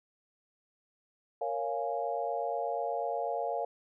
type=chord; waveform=sine; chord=Bb minor seventh; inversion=none; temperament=equal; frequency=466.2 / 554.4 / 698.5 / 830.6 Hz; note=Bb4 / Db5 / F5 / Ab5; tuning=0 / 0 / 0 / 0 cents; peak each=-37 / -36 / -34 / -38 dBFS; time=1.41-3.65 s; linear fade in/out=5 ms; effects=none